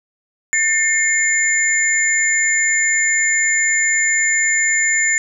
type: tone cluster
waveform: sine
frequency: 1796 / 2140 / 7100 Hz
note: A6 / C7 / A8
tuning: +35 / +38 / +15 cents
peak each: -18 dBFS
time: 0.53-5.18 s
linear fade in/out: 0 ms
effects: none